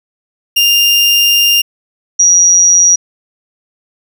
30% pulse / sine tone pair in turn, 2800 / 5761 Hz, F7 / F#8, +4 / -47 cents, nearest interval octave, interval 1249 cents, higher second, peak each -4 dBFS, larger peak neither, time 0.56-1.62 / 2.19-2.96 s, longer first, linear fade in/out 10 ms, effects none

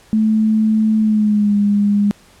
sine tone with pitch glide, 217.7 to 204.3 Hz, A3 to G#3, -18 to -28 cents, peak -11 dBFS, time 0.13-2.11 s, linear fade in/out 0 ms, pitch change -110 cents, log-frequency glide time 0.99-1.56 s, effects pink hiss -48 dBFS RMS until 2.4 s + low-pass 11000 Hz 12 dB/octave

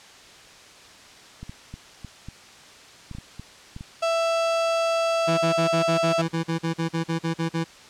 clicks, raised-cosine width 5 ms, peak -24 dBFS, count 11, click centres 1.43 / 1.495 / 1.74 / 2.047 / 2.286 / 3.113 / 3.15 / 3.185 / 3.396 / 3.764 / 3.809 s
35% pulse tone, 663 Hz, E5, 10 cents sharp, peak -19 dBFS, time 4.02-6.22 s, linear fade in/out 10 ms
25% pulse tone bursts, 164.81 Hz, E3, in tune, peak -19 dBFS, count 16, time 5.27-7.645 s, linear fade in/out 20 ms, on 110 ms, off 41 ms
effects white hiss -47 dBFS RMS until 7.89 s + low-pass 6000 Hz 12 dB/octave

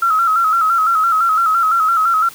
sine tone with vibrato, 1318.5 Hz, E6, in tune, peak -11 dBFS, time 0.02-2.29 s, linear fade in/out 5 ms, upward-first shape square, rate 5.9 Hz, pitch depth 59 cents each way, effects white hiss -38 dBFS RMS until 2.34 s + high-pass 60 Hz 12 dB/octave

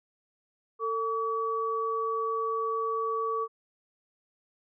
sine tone pair together, 448.9 / 1140 Hz, A4 / C#6, +35 / +48 cents, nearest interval octave + major third, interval 1613 cents, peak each -31 / -29 dBFS, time 0.79-3.48 s, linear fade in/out 50 ms, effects none

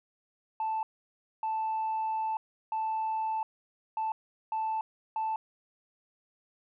sine tone bursts at uneven times, 880 Hz, A5, in tune, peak -27 dBFS, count 6, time 0.6-0.83 / 1.43-2.37 / 2.72-3.43 / 3.97-4.12 / 4.52-4.81 / 5.16-5.36 s, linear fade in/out 2 ms, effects tanh soft clip ceiling -26 dBFS

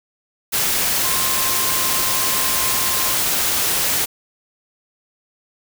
sine tone in noise, 1054 Hz, C6, 12 cents sharp, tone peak -28 dBFS, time 1.03-3.15 s, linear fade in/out 20 ms, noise white, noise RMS -19 dBFS, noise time 0.52-4.06 s, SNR -12 dB, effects none

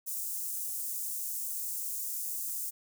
white high-pass noise, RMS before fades -36 dBFS, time 0.06-2.71 s, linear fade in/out 20 ms, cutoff 7100 Hz, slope 24 dB/octave, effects none

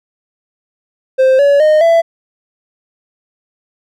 triangle tone with pitch steps, 523.3 / 567.4 / 615.2 / 667 Hz, C5 / C#5 / D#5 / E5, 0 / +40 / -20 / +20 cents, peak -4 dBFS, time 1.18-2.02 s, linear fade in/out 20 ms, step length 210 ms, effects none

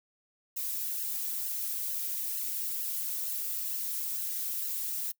violet noise with flanger, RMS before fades -34 dBFS, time 0.56-5.12 s, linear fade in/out 10 ms, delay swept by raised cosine 0.84 to 4.94 ms, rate 2.2 Hz, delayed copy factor -1, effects noise-tail reverb RT60 0.1 s tail -23 dB re dry

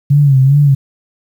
sine tone with vibrato, 138.5 Hz, C#3, 1 cent flat, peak -5 dBFS, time 0.1-0.75 s, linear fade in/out 10 ms, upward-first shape sine, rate 2.5 Hz, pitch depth 93 cents each way, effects 7-bit

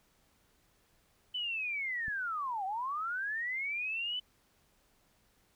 sine linear two-way sweep, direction down then up, 3030 to 740 to 3030 Hz, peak -33 dBFS, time 1.34-4.2 s, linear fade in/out 10 ms, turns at 2.65 s
click, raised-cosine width 5 ms, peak -34 dBFS, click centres 2.082 s
effects pink hiss -70 dBFS RMS until 5.55 s

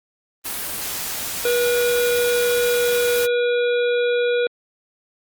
white noise, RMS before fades -27 dBFS, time 0.44-3.27 s, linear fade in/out 20 ms
harmonic tone, 483.5 Hz, B4, 37 cents flat, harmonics 1 / 3 / 5 / 7 / 8, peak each -17 / -27 / -31 / -34 / -35 dBFS, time 1.45-4.47 s, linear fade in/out 2 ms
effects Opus 32 kbps

